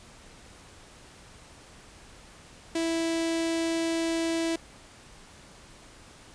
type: tone with notch filter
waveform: sawtooth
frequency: 329.6 Hz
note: E4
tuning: in tune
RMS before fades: -28 dBFS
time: 2.75-4.56 s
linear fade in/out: 5 ms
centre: 1200 Hz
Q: 1.4
effects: pink hiss -51 dBFS RMS until 6.34 s + resampled to 22050 Hz